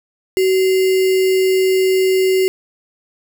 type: tone with sample-and-hold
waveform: sine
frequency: 377.2 Hz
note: F#4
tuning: 33 cents sharp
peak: -11 dBFS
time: 0.37-2.48 s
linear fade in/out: 0 ms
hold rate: 2450 Hz
effects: none